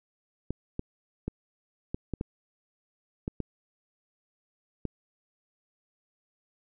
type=clicks; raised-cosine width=3 ms; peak=-18 dBFS; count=9; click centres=0.506 / 0.794 / 1.28 / 1.945 / 2.137 / 2.211 / 3.279 / 3.403 / 4.853 s; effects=none